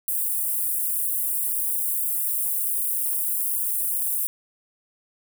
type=high-pass noise; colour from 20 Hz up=white; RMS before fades=-25 dBFS; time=0.08-4.27 s; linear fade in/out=0 ms; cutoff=9000 Hz; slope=48 dB/octave; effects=none